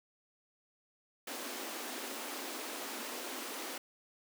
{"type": "high-pass noise", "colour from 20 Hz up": "pink", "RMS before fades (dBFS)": -42, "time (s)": [1.27, 3.78], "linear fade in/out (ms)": 5, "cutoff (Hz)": 230, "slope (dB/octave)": 96, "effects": []}